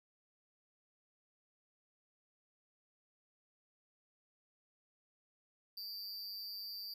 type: tone with amplitude modulation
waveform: square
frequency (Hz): 4699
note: D8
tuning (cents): 0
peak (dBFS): -40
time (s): 5.77-6.94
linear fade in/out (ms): 5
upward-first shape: sine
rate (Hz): 204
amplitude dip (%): 80
effects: none